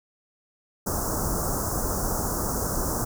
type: band-stop noise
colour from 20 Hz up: pink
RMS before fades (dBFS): -27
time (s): 0.86-3.05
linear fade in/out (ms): 10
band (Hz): 1400 to 5600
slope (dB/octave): 48
effects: none